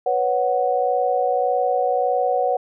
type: chord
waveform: sine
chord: B suspended second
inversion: none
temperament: just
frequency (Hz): 493.9 / 555.6 / 740.8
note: B4 / C#5 / F#5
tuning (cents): 0 / +4 / +2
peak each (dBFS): -22 / -23 / -20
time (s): 0.06-2.57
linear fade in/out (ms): 5
effects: none